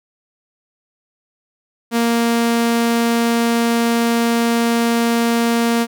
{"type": "tone", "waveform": "sawtooth", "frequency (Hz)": 233.1, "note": "A#3", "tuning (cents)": 0, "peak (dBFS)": -10, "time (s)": [1.91, 5.87], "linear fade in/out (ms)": 50, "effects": []}